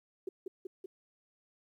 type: tone with echo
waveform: sine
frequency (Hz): 377.1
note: F#4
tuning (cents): +33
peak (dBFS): -34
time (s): 0.27-0.29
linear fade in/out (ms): 5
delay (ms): 190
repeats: 3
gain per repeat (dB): -2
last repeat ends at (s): 0.86
effects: 12-bit